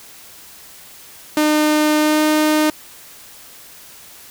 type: tone with pitch glide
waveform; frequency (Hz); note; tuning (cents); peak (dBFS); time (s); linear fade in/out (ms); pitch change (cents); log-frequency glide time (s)
sawtooth; 303.8 to 306.6; D#4 to D#4; -41 to -25; -9; 1.37-2.7; 2; +16; 1.97-2.22
effects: white hiss -41 dBFS RMS until 4.3 s